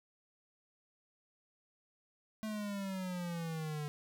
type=exponential sweep; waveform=square; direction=down; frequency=218.9 to 146.83 Hz; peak=-38 dBFS; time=2.43-3.88 s; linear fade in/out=0 ms; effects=none